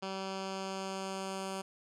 10% pulse tone with low-pass filter sweep, 192 Hz, G3, 36 cents flat, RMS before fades -39 dBFS, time 0.02-1.62 s, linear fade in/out 10 ms, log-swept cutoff 4900 to 9300 Hz, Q 1.4, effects none

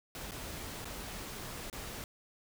pink noise with dropouts, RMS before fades -43 dBFS, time 0.15-2.04 s, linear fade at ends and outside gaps 1 ms, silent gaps 0.31-0.318 / 0.846-0.854 / 1.699-1.728 s, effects none

